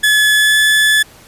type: tone with pitch glide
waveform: 30% pulse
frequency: 1713 to 1725.9 Hz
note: A6 to A6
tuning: -47 to -34 cents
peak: -6 dBFS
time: 0.03-1.03 s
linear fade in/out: 10 ms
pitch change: +13 cents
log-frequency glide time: 0.34-0.58 s
effects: pink hiss -42 dBFS RMS until 1.27 s + resampled to 32000 Hz